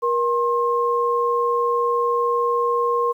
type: tone pair together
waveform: sine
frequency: 475.2 / 1066.8 Hz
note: A#4 / C6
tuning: +33 / +33 cents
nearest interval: octave + major second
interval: 1400 cents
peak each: -20 dBFS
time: 0.02-3.13 s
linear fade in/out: 20 ms
effects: 9-bit